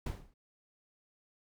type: noise with exponential decay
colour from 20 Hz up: brown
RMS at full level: -31 dBFS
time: 0.06-0.34 s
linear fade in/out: 5 ms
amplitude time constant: 60 ms
effects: none